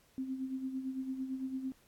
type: tone with tremolo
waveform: sine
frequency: 262.7 Hz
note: C4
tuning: 7 cents sharp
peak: -33 dBFS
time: 0.18-1.72 s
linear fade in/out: 0 ms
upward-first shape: sine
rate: 8.9 Hz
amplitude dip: 60%
effects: pink hiss -67 dBFS RMS until 1.87 s + AAC 64 kbps